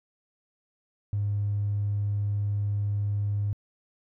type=tone; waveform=triangle; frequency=102.3 Hz; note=G#2; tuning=26 cents flat; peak=-21 dBFS; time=1.13-3.53 s; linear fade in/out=0 ms; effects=tanh soft clip ceiling -22 dBFS